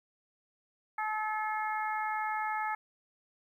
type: harmonic tone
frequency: 430.6 Hz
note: A4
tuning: 37 cents flat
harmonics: 2 / 3 / 4 / 5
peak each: -33 / -37 / -39 / -41 dBFS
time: 0.98-2.75 s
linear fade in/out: 5 ms
effects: 11-bit